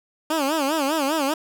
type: tone with vibrato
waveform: 15% pulse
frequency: 295.6 Hz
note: D4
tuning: 11 cents sharp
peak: -14 dBFS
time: 0.3-1.34 s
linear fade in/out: 5 ms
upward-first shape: sine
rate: 5 Hz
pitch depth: 170 cents each way
effects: none